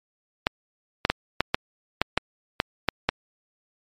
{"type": "clicks", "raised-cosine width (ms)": 0.3, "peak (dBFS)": -3, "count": 10, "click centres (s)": [0.469, 1.051, 1.1, 1.406, 1.545, 2.016, 2.176, 2.601, 2.887, 3.09], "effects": ["MP3 64 kbps"]}